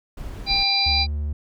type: noise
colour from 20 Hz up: brown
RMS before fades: -32 dBFS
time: 0.17-0.63 s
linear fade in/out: 5 ms
type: harmonic tone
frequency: 796 Hz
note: G5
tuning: 26 cents sharp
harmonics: 1 / 3 / 5 / 6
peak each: -27 / -25 / -22 / -21 dBFS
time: 0.46-1.07 s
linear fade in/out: 50 ms
type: tone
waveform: triangle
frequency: 73.9 Hz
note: D2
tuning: 11 cents sharp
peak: -21 dBFS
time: 0.86-1.33 s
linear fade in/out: 5 ms
effects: none